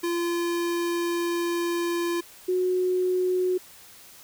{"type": "tone pair in turn", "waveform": ["square", "sine"], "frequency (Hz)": [343.5, 366.1], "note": ["F4", "F#4"], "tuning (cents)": [-29, -18], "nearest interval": "minor second", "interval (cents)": 111, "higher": "second", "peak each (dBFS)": [-25, -21], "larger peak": "second", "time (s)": [[0.03, 2.21], [2.48, 3.58]], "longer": "first", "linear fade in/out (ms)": 10, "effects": ["white hiss -49 dBFS RMS until 4.23 s"]}